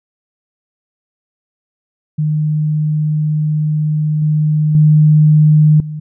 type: tone with level steps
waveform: sine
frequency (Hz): 152.7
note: D#3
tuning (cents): -32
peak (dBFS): -12 / -10 / -5 / -21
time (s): 2.18-6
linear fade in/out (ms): 10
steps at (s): 4.22 / 4.75 / 5.8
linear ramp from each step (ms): 2
effects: none